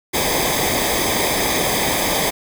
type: noise with comb filter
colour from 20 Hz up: pink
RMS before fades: -19 dBFS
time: 0.13-2.31 s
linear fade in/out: 20 ms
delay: 0.71 ms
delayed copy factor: -0.75
effects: none